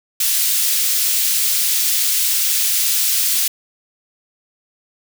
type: high-pass noise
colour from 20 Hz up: white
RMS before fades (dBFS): -17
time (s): 0.2-3.48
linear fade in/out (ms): 5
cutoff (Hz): 3000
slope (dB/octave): 12
effects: none